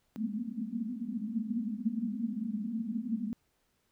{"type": "band-pass noise", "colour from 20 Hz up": "pink", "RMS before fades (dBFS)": -35, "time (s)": [0.16, 3.33], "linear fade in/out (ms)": 0, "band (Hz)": [210, 240], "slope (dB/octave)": 96, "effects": ["pink hiss -75 dBFS RMS until 3.91 s"]}